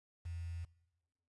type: tone with quantisation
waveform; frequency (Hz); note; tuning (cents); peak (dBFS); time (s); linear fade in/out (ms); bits
sine; 84.6; E2; +45; -40; 0.25-0.65; 10; 10
effects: noise-tail reverb RT60 1.0 s tail -22 dB re dry + resampled to 24000 Hz